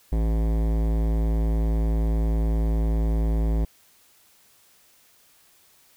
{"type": "tone with hard clipping", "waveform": "sine", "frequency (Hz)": 55, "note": "A1", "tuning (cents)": 0, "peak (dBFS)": -22, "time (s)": [0.12, 3.65], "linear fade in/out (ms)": 5, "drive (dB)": 18, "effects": ["white hiss -58 dBFS RMS until 5.96 s"]}